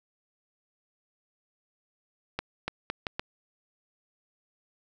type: accelerating click train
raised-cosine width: 0.3 ms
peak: -14 dBFS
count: 5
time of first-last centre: 2.39-3.195 s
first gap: 290 ms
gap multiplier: 0.76
effects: none